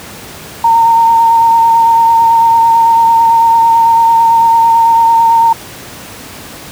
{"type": "tone with vibrato", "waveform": "sine", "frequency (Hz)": 917, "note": "A#5", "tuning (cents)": -29, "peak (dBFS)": -4, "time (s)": [0.64, 5.53], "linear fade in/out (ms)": 5, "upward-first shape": "sine", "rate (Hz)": 9, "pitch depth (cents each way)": 15, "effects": ["pink hiss -29 dBFS RMS until 6.71 s", "high-pass 80 Hz 12 dB/octave"]}